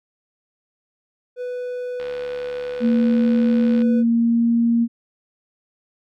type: tone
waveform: triangle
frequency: 495.5 Hz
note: B4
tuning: 6 cents sharp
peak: -23 dBFS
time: 1.36-4.04 s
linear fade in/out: 50 ms
type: click train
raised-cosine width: 0.3 ms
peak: -21 dBFS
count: 132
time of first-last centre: 2-3.819 s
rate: 72 Hz
type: tone with pitch glide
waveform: sine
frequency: 231.3 to 233.2 Hz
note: A#3 to A#3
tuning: -13 to +1 cents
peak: -14 dBFS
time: 2.8-4.88 s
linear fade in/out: 50 ms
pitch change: +14 cents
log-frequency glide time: 3.84-4.49 s
effects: none